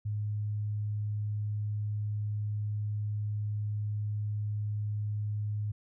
sine tone, 104.9 Hz, G#2, 18 cents sharp, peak -30 dBFS, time 0.05-5.72 s, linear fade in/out 10 ms, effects none

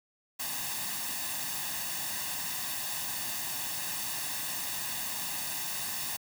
white noise with comb filter, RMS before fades -35 dBFS, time 0.39-6.17 s, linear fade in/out 10 ms, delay 1.1 ms, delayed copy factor +0.65, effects high-pass 100 Hz 12 dB/octave

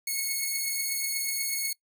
5% pulse beating tone pair, 2191 / 2199.2 Hz, C#7 / C#7, -21 / -14 cents, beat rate 8.2 Hz, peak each -19 / -24 dBFS, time 0.07-1.73 s, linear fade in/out 5 ms, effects noise-tail reverb RT60 0.1 s tail -21 dB re dry

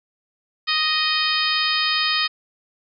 harmonic tone, 622.3 Hz, D#5, in tune, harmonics 2 / 3 / 4 / 5 / 6 / 7 / 8, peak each -26 / -26 / -26 / -26 / -26 / -26 / -26 dBFS, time 0.67-2.28 s, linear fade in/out 20 ms, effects none

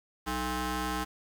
15% pulse ring-modulated tone, 248.4 Hz, B3, 10 cents sharp, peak -21 dBFS, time 0.26-1.05 s, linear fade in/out 20 ms, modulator 557 Hz, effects 9-bit

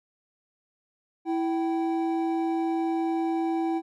triangle tone pair together, 329.6 / 772.5 Hz, E4 / G5, 0 / -26 cents, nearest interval octave + minor third, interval 1474 cents, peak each -23 / -29 dBFS, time 1.25-3.82 s, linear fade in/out 50 ms, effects none

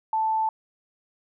sine tone, 880 Hz, A5, in tune, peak -21 dBFS, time 0.13-0.49 s, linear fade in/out 2 ms, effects none

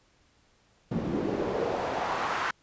pink noise with band-pass filter sweep, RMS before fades -30 dBFS, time 0.91-2.51 s, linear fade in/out 5 ms, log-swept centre 220 to 1400 Hz, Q 1.7, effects pink hiss -65 dBFS RMS until 2.62 s + resampled to 16000 Hz

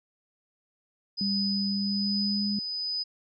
sine tone with tremolo, 4993 Hz, D#8, 5 cents sharp, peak -27 dBFS, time 1.17-3.04 s, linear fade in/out 20 ms, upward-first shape triangle, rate 1.2 Hz, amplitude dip 40%
sine tone with pitch glide, 199.4 to 205 Hz, G3 to G#3, +30 to -22 cents, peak -27 dBFS, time 1.21-2.59 s, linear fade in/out 2 ms, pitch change +48 cents, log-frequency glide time 1.69-2.48 s
effects none

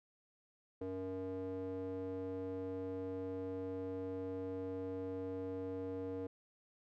square tone with band-pass filter, 93.8 Hz, F#2, 24 cents sharp, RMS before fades -42 dBFS, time 0.81-6.27 s, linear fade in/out 5 ms, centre 400 Hz, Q 7, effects none

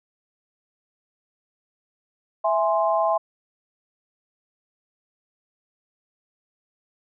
sine chord, E augmented, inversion none, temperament equal, 659.3 / 830.6 / 1046.5 Hz, E5 / G#5 / B#5, 0 / 0 / 0 cents, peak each -21 / -24 / -24 dBFS, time 2.44-3.18 s, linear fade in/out 10 ms, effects none

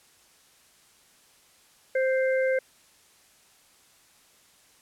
harmonic tone, 523.3 Hz, C5, in tune, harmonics 1 / 3 / 4, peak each -22 / -32 / -34 dBFS, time 1.95-2.59 s, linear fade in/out 5 ms, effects white hiss -59 dBFS RMS until 4.81 s + low-pass 11000 Hz 12 dB/octave

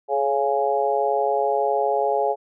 harmonic tone with a mistuned harmonic, 138.59 Hz, C#3, in tune, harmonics 3 / 4 / 5 / 6, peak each -24 / -24 / -24 / -24 dBFS, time 0.08-2.36 s, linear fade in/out 50 ms, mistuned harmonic 3, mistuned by +28 cents, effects none

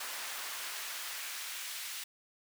pink noise with high-pass filter sweep, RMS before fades -41 dBFS, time 0-2.04 s, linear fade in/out 5 ms, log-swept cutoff 990 to 2200 Hz, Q 0.78, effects none

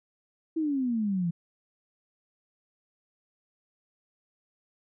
sine exponential sweep, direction down, 329.6 to 164.81 Hz, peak -25 dBFS, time 0.56-1.31 s, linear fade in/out 10 ms, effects none

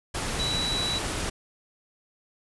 sine tone in noise, 3927 Hz, B7, 11 cents flat, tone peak -27 dBFS, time 0.39-0.99 s, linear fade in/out 10 ms, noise pink, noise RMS -30 dBFS, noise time 0.14-1.3 s, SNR 0 dB, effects resampled to 24000 Hz

